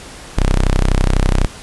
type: tone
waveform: sawtooth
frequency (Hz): 32.04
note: C1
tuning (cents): -35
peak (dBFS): -7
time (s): 0.37-1.47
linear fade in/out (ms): 10
effects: pink hiss -35 dBFS RMS until 1.62 s + resampled to 24000 Hz